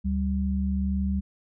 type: tone pair together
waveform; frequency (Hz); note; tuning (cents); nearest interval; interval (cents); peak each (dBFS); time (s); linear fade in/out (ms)
sine; 72.82 / 194.4; D2 / G3; -14 / -14; octave + perfect fourth; 1700; -26 / -26; 0.04-1.21; 20
effects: none